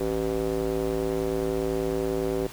square tone with band-pass filter, 55 Hz, A1, in tune, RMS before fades -27 dBFS, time 0-2.47 s, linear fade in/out 5 ms, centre 420 Hz, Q 3.2, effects pink hiss -43 dBFS RMS until 2.52 s

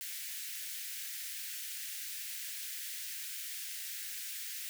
white high-pass noise, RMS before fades -42 dBFS, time 0.01-4.69 s, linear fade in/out 0 ms, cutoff 1600 Hz, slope 48 dB/octave, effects none

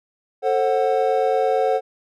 triangle chord, F# diminished, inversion first, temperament just, 444 / 532.8 / 740 Hz, A4 / C5 / F#5, +16 / +31 / 0 cents, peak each -19 dBFS, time 0.42-1.81 s, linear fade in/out 50 ms, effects none

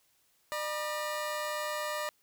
20% pulse tone pair together, 602 / 964.8 Hz, D5 / B5, +43 / -41 cents, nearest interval minor sixth, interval 816 cents, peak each -29 / -34 dBFS, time 0.52-2.09 s, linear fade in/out 0 ms, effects white hiss -70 dBFS RMS until 2.22 s

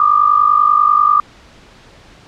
sine tone pair together, 1174.7 / 1224.9 Hz, D6 / D#6, 0 / -27 cents, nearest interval minor second, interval 73 cents, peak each -11 dBFS, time 0-1.2 s, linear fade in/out 2 ms, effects pink hiss -43 dBFS RMS until 2.27 s + low-pass 5000 Hz 12 dB/octave

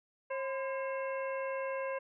harmonic tone with a mistuned harmonic, 538 Hz, C5, 48 cents sharp, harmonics 1 / 2 / 3 / 4 / 5, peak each -35 / -41 / -45 / -47 / -49 dBFS, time 0.3-1.99 s, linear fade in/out 10 ms, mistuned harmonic 2, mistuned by -84 cents, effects none

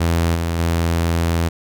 sawtooth tone with level steps, 83.8 Hz, E2, 29 cents sharp, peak -11 / -15 / -12 dBFS, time 0-1.49 s, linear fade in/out 10 ms, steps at 0.34 / 0.58 s, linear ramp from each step 20 ms, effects none

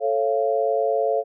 sine chord, A augmented, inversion none, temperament just, 440 / 550 / 687.5 Hz, A4 / C#5 / E#5, 0 / -14 / -27 cents, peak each -23 dBFS, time 0-1.24 s, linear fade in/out 50 ms, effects none

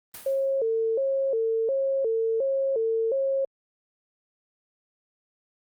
white noise with exponential decay, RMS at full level -38 dBFS, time 0.14-0.6 s, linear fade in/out 5 ms, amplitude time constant 99 ms
sine tone with vibrato, 493.9 Hz, B4, in tune, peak -22 dBFS, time 0.26-3.45 s, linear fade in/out 5 ms, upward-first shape square, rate 1.4 Hz, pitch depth 160 cents each way
effects Opus 32 kbps

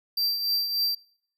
square tone with tremolo, 4699 Hz, D8, in tune, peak -22 dBFS, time 0.17-0.95 s, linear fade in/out 5 ms, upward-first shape triangle, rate 3.4 Hz, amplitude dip 60%, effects noise-tail reverb RT60 0.6 s tail -23 dB re dry

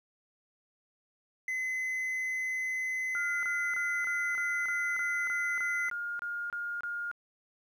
triangle tone, 2037 Hz, C7, 47 cents flat, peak -29 dBFS, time 1.48-5.9 s, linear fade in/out 2 ms
sine tone bursts, 1418 Hz, F6, 26 cents sharp, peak -33 dBFS, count 13, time 3.15-7.114 s, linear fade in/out 0 ms, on 280 ms, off 27 ms
effects 11-bit

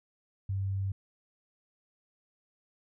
sine tone, 97.2 Hz, G2, 14 cents flat, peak -29 dBFS, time 0.49-0.92 s, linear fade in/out 5 ms, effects none

